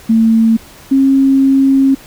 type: tone pair in turn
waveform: sine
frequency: 224.8 / 270.2 Hz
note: A3 / C#4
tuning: +37 / -44 cents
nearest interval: minor third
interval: 319 cents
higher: second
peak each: -6 dBFS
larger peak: neither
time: 0.09-0.57 / 0.91-1.95 s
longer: second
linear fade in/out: 10 ms
effects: pink hiss -38 dBFS RMS until 2.06 s